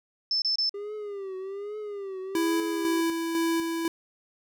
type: tone bursts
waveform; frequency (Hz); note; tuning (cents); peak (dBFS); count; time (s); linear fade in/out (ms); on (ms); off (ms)
sine; 5274; E8; 0; -23; 3; 0.31-0.694; 2; 110; 27
type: tone with vibrato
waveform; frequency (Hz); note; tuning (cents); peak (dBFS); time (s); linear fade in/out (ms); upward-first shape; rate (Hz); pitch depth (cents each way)
triangle; 400; G4; +35; -31; 0.74-3.01; 5; triangle; 1.2; 120
type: tone with tremolo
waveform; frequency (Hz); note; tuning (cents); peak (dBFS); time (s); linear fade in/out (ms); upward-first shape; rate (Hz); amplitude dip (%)
square; 331.2; E4; +8; -24; 2.35-3.88; 2; square; 2; 40
effects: none